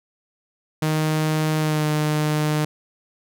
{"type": "tone with pitch glide", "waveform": "sawtooth", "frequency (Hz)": [155.56, 152.01], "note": ["D#3", "D#3"], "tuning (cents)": [0, -40], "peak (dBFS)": -15, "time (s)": [0.82, 2.65], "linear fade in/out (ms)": 5, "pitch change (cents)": -40, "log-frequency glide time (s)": [1.58, 1.86], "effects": []}